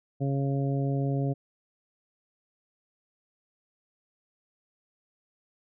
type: harmonic tone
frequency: 138 Hz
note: C#3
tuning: 7 cents flat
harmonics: 1 / 2 / 3 / 4 / 5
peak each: -26 / -32 / -36 / -38 / -40 dBFS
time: 0.2-1.34 s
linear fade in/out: 20 ms
effects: none